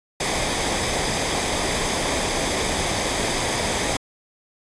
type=noise with comb filter; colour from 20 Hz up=pink; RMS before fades=-23 dBFS; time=0.2-3.97 s; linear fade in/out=5 ms; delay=0.71 ms; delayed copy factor=-0.5; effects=resampled to 22050 Hz